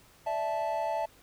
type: chord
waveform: triangle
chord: D suspended second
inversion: none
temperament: equal with one note detuned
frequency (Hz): 587.3 / 659.3 / 873.4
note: D5 / E5 / A5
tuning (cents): 0 / 0 / -13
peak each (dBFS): -35 / -30 / -30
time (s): 0.26-1.06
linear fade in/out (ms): 10
effects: pink hiss -59 dBFS RMS until 1.22 s